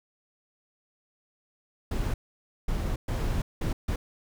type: noise bursts at uneven times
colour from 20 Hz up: brown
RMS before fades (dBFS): -28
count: 5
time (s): 1.91-2.14 / 2.68-2.96 / 3.08-3.42 / 3.61-3.73 / 3.88-3.96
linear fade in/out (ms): 5
effects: none